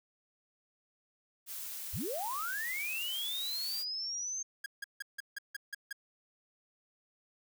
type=noise; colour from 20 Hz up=blue; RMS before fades=-42 dBFS; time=1.46-3.85 s; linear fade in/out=50 ms
type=linear sweep; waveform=sine; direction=up; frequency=43.65 to 6380 Hz; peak=-35 dBFS; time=1.93-4.43 s; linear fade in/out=10 ms
type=tone bursts; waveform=45% pulse; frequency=1636 Hz; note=G#6; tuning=26 cents flat; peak=-37 dBFS; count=8; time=4.64-5.928 s; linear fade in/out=5 ms; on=21 ms; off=160 ms
effects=none